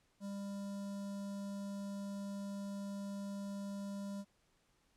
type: tone with notch filter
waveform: square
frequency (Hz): 199.4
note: G3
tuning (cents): +30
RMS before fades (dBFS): -43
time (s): 0.2-4.25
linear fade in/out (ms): 50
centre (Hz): 2200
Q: 0.51
effects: pink hiss -75 dBFS RMS until 4.96 s + low-pass 10000 Hz 12 dB/octave